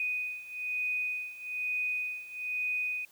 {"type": "beating tone pair", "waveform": "sine", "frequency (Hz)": [2489, 2490.1], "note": ["D#7", "D#7"], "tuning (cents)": [0, 1], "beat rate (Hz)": 1.1, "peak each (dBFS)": [-36, -33], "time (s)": [0, 3.05], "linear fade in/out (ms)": 2, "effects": ["white hiss -61 dBFS RMS until 3.11 s"]}